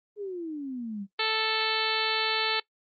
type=exponential sweep; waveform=sine; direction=down; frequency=424.8 to 191.4 Hz; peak=-32 dBFS; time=0.16-1.07 s; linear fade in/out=50 ms
type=harmonic tone; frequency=440 Hz; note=A4; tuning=in tune; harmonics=1 / 2 / 3 / 4 / 5 / 6 / 7 / 8 / 9 / 10; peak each=-34 / -34 / -34 / -34 / -34 / -34 / -34 / -34 / -34 / -34 dBFS; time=1.19-2.6 s; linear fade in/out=5 ms
effects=noise-tail reverb RT60 0.1 s tail -21 dB re dry + Opus 24 kbps